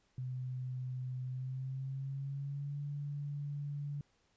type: tone with pitch glide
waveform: sine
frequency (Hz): 127.6 to 144.06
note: C3 to D3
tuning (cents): -43 to -33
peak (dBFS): -37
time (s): 0.18-4.01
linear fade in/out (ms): 2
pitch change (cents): +210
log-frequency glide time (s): 1.25-2.81
effects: pink hiss -74 dBFS RMS until 4.36 s + resampled to 16000 Hz